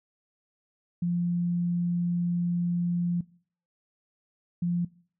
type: tone pair in turn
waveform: sine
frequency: 174.1 / 174.1 Hz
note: F3 / F3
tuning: -5 / -5 cents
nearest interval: unison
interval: 0 cents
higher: neither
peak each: -24 dBFS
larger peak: neither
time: 1.02-3.21 / 4.62-4.85 s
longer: first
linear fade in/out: 5 ms
effects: noise-tail reverb RT60 0.5 s tail -22 dB re dry